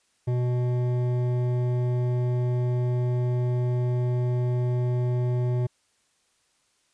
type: tone with hard clipping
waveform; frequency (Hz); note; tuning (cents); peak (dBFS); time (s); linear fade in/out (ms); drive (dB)
sine; 123.47; B2; 0; -24; 0.27-5.67; 10; 11
effects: white hiss -68 dBFS RMS until 6.93 s + resampled to 22050 Hz